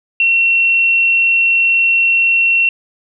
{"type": "tone", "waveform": "sine", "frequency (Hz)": 2721, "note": "F7", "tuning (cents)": -46, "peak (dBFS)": -9, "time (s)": [0.2, 2.69], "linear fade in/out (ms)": 2, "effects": []}